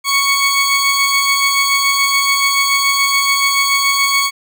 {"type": "tone pair together", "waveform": "20% pulse", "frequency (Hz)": [1109.5, 2226], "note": ["C#6", "C#7"], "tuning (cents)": [1, 7], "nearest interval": "octave", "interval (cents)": 1206, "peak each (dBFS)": -10, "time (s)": [0.04, 4.31], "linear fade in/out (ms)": 50, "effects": []}